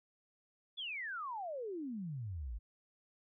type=exponential sweep; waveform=sine; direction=down; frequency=3520 to 49.8 Hz; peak=-39 dBFS; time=0.77-2.59 s; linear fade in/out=20 ms; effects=none